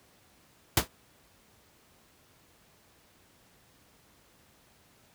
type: noise with exponential decay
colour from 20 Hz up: pink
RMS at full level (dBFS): -17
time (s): 0.77-0.88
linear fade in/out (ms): 2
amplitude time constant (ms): 22
effects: pink hiss -62 dBFS RMS until 5.14 s + high-pass 60 Hz 12 dB/octave